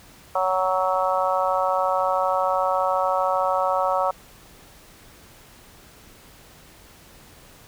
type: harmonic tone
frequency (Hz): 186.5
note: F#3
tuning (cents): +14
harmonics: 3 / 4 / 5 / 6 / 7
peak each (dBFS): -24 / -25 / -26 / -27 / -27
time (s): 0.35-4.11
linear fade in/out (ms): 5
effects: pink hiss -49 dBFS RMS until 7.67 s